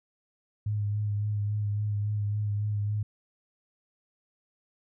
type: tone with vibrato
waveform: sine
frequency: 104.1 Hz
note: G#2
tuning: 5 cents sharp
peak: -26 dBFS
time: 0.66-3.03 s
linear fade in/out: 5 ms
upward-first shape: sine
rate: 3.6 Hz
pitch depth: 25 cents each way
effects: none